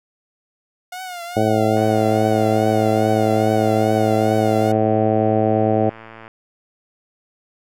sawtooth tone with vibrato, 716 Hz, F5, 43 cents sharp, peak -25 dBFS, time 0.92-4.72 s, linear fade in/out 5 ms, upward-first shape triangle, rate 2.4 Hz, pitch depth 93 cents each way
harmonic tone, 108.8 Hz, A2, 19 cents flat, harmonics 1 / 2 / 3 / 4 / 5 / 6 / 7, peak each -22 / -22 / -22 / -22 / -22 / -22 / -22 dBFS, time 1.36-5.9 s, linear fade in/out 10 ms
click train, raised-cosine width 0.5 ms, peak -23 dBFS, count 506, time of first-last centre 1.77-6.279 s, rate 112 Hz
effects none

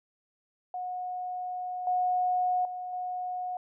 sine tone with level steps, 728 Hz, F#5, 28 cents flat, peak -32 / -24 / -34 / -31 dBFS, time 0.74-3.57 s, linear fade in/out 2 ms, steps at 1.87 / 2.65 / 2.93 s, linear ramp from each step 2 ms, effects none

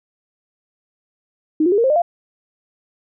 sine tone with pitch steps, 311.1 / 355.3 / 405.8 / 463.4 / 529.3 / 604.5 / 690.4 Hz, D#4 / F4 / G#4 / A#4 / C5 / D5 / F5, 0 / +30 / -40 / -10 / +20 / +50 / -20 cents, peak -12 dBFS, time 1.6-2.02 s, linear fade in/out 5 ms, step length 60 ms, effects none

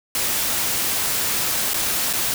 white noise with dropouts, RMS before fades -22 dBFS, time 0.15-2.34 s, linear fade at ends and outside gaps 1 ms, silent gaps 1.735-1.742 / 2.129-2.135 s, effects none

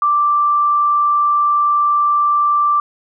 sine tone, 1174.7 Hz, D6, in tune, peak -11 dBFS, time 0.02-2.8 s, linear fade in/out 2 ms, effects none

